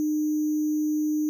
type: tone with sample-and-hold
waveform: sine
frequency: 304.1 Hz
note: D#4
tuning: 40 cents flat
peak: -22 dBFS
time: 0-1.29 s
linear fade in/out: 0 ms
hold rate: 6300 Hz
effects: none